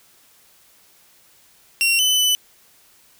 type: tone with pitch steps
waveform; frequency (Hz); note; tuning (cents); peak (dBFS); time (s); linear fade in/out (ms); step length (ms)
sawtooth; 2741 / 3017 / 2996; F7 / F#7 / F#7; -33 / +33 / +21; -12; 1.81-2.35; 0; 180
effects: white hiss -54 dBFS RMS until 3.19 s